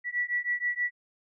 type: beating tone pair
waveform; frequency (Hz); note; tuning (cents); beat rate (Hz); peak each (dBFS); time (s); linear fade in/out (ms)
sine; 1946 / 1952.3; B6 / B6; -26 / -20; 6.3; -30; 0.04-0.91; 50
effects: none